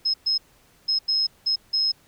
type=tone bursts at uneven times; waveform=sine; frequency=5150 Hz; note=E8; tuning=41 cents flat; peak=-19 dBFS; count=6; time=0.05-0.14 / 0.26-0.38 / 0.88-0.99 / 1.08-1.27 / 1.46-1.56 / 1.73-1.92 s; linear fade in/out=10 ms; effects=pink hiss -58 dBFS RMS until 2.07 s